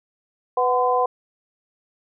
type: tone cluster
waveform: sine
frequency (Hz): 497.5 / 743 / 1020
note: B4 / F#5 / C6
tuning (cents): +13 / +7 / -44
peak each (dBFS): -21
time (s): 0.57-1.06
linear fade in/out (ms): 5
effects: none

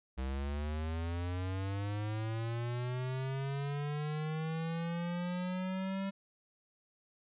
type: linear sweep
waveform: square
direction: up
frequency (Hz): 64.1 to 196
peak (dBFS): -35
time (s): 0.17-6.11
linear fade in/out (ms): 20
effects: resampled to 8000 Hz

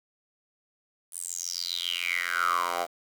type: tone with high-pass filter sweep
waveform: 10% pulse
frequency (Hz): 87.31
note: F2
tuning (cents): 0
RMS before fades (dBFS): -30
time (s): 1.11-2.87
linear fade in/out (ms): 50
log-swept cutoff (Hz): 10000 to 700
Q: 8.4
effects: 8-bit

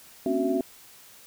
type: tone cluster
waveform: sine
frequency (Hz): 228.9 / 264.7 / 284.7 / 371 / 665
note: A#3 / C4 / C#4 / F#4 / E5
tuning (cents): -31 / +20 / +46 / +5 / +15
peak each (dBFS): -36 / -27 / -30 / -27 / -30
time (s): 0.26-0.61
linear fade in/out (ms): 2
effects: white hiss -51 dBFS RMS until 1.26 s

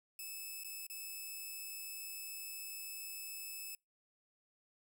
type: tone with dropouts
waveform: 5% pulse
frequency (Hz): 2607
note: E7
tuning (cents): -20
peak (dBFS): -35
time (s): 0.19-3.75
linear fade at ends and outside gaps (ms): 2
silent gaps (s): 0.636-0.645 / 0.867-0.899
effects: noise-tail reverb RT60 0.2 s tail -26 dB re dry

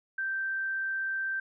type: tone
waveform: sine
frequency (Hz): 1564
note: G6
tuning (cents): -4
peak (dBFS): -29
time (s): 0.18-1.4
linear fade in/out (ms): 5
effects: none

